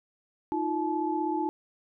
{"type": "tone cluster", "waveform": "sine", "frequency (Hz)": [314.1, 350.1, 863], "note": ["D#4", "F4", "A5"], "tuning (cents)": [16, 4, -34], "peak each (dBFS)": [-30, -32, -30], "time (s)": [0.52, 1.49], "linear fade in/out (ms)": 0, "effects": []}